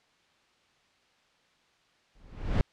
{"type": "noise with exponential growth", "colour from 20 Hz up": "brown", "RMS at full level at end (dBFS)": -21, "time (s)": [2.15, 2.61], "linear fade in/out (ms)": 1, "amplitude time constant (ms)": 99, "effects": ["white hiss -66 dBFS RMS until 2.72 s", "low-pass 4000 Hz 12 dB/octave"]}